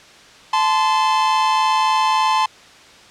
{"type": "tone pair together", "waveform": "45% pulse", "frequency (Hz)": [871, 1034.4], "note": ["A5", "C6"], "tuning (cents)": [-18, -20], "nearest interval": "minor third", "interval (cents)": 298, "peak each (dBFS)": -17, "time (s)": [0.53, 2.46], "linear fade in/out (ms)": 5, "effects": ["white hiss -44 dBFS RMS until 3.1 s", "low-pass 5000 Hz 12 dB/octave"]}